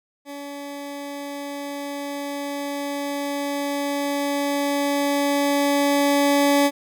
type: tone with level ramp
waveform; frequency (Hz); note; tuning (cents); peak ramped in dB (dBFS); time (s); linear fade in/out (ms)
20% pulse; 284.1; C#4; +43; -28 to -10; 0.25-6.71; 50
effects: none